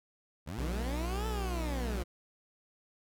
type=linear two-way sweep; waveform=20% pulse; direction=up then down; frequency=64.9 to 444.2 to 167.8 Hz; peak=-33 dBFS; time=0.46-2.04 s; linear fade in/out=20 ms; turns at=1.27 s
type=tone with vibrato; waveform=45% pulse; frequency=60.6 Hz; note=B1; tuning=32 cents flat; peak=-33 dBFS; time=0.58-2.03 s; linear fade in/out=5 ms; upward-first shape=square; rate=5.5 Hz; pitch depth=25 cents each way
effects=none